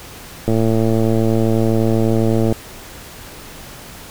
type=click train; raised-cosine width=2 ms; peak=-4 dBFS; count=230; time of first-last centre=0.48-2.525 s; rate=112 Hz; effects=pink hiss -36 dBFS RMS until 4.1 s